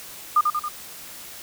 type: tone with echo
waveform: sine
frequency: 1212 Hz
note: D#6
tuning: 46 cents flat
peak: -13 dBFS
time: 0.36-0.41 s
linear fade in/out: 5 ms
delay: 92 ms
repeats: 3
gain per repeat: -4 dB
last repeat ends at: 0.686 s
effects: white hiss -40 dBFS RMS until 1.42 s